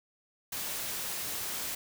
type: noise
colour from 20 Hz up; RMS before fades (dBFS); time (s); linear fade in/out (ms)
white; -36; 0.52-1.75; 5
effects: none